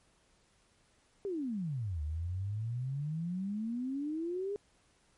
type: exponential two-way sweep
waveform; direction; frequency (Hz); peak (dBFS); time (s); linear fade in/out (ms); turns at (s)
sine; down then up; 415.3 to 73.42 to 415.3; -33; 1.25-4.56; 0; 2.02
effects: pink hiss -69 dBFS RMS until 5.17 s + MP3 48 kbps